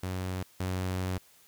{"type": "tone pair in turn", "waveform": "sawtooth", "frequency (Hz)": [92.5, 92.5], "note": ["F#2", "F#2"], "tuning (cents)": [0, 0], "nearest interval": "unison", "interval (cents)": 0, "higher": "neither", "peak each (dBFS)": [-28, -26], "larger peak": "second", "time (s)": [[0.03, 0.43], [0.6, 1.18]], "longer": "second", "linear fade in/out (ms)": 5, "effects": ["white hiss -60 dBFS RMS until 1.47 s"]}